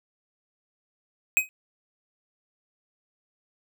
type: tone with exponential decay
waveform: square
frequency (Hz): 2522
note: D#7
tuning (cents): +23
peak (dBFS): -14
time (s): 1.37-1.49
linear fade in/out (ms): 0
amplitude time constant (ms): 25
effects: none